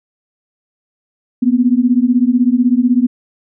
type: beating tone pair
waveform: sine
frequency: 238.7 / 254.7 Hz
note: A#3 / C4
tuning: +41 / -46 cents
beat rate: 16 Hz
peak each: -12 dBFS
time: 1.42-3.07 s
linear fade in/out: 10 ms
effects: none